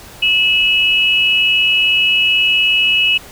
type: tone pair together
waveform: sine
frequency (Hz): 2600 / 2921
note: E7 / F#7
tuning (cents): -24 / -23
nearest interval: major second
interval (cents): 201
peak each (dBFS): -13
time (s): 0.22-3.18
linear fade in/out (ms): 10
effects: pink hiss -37 dBFS RMS until 3.31 s